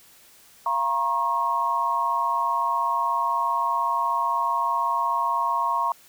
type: tone cluster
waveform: sine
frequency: 689 / 946 / 1086 Hz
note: F5 / A#5 / C#6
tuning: -24 / +25 / -36 cents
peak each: -31 / -24 / -24 dBFS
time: 0.66-5.92 s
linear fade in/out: 2 ms
effects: white hiss -53 dBFS RMS until 6.08 s